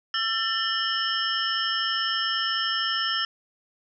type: tone cluster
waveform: sine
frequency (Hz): 1344 / 1783 / 2940 / 3149 / 5290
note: E6 / A6 / F#7 / G7 / E8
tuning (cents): +33 / +22 / -12 / +7 / +5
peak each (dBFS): -30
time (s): 0.14-3.25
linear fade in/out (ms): 2
effects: none